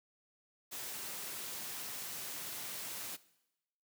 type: noise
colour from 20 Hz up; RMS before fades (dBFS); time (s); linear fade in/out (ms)
white; -43; 0.71-3.17; 20
effects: noise-tail reverb RT60 0.9 s tail -19 dB re dry + high-pass 100 Hz 12 dB/octave